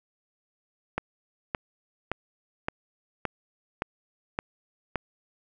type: click train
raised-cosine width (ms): 0.5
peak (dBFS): -12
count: 8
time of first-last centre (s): 0.98-4.957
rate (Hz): 1.76
effects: none